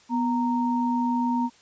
sine tone pair together, 245.5 / 927.4 Hz, B3 / A#5, -10 / -9 cents, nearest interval octave + major seventh, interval 2301 cents, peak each -23 / -26 dBFS, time 0.09-1.5 s, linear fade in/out 50 ms, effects white hiss -56 dBFS RMS until 1.61 s + resampled to 16000 Hz

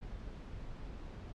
brown noise, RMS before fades -45 dBFS, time 0.01-1.33 s, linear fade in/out 20 ms, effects low-pass 5000 Hz 12 dB/octave + MP3 96 kbps

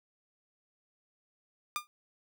sawtooth tone with exponential decay, 1205 Hz, D6, 44 cents sharp, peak -24 dBFS, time 1.76-1.87 s, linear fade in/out 0 ms, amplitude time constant 22 ms, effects none

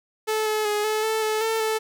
sawtooth tone with pitch steps, 434.6 / 429.8 / 418 / 431.5 / 440.2 / 432.8 / 446.7 / 438.2 Hz, A4 / A4 / G#4 / A4 / A4 / A4 / A4 / A4, -21 / -41 / +11 / -34 / +1 / -29 / +26 / -7 cents, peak -18 dBFS, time 0.27-1.79 s, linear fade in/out 20 ms, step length 190 ms, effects 10-bit

